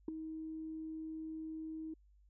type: tone with ADSR envelope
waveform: sine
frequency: 317.2 Hz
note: D#4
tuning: 33 cents sharp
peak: -29 dBFS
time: 0.08-1.94 s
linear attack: 4 ms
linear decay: 7 ms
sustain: -12 dB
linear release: 6 ms
effects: tanh soft clip ceiling -31 dBFS + added 50 Hz sine -63 dBFS peak until 2.29 s